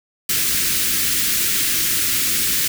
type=band-stop noise; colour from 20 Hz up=white; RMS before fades=-19 dBFS; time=0.29-2.68 s; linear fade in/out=5 ms; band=380 to 1500 Hz; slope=24 dB/octave; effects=none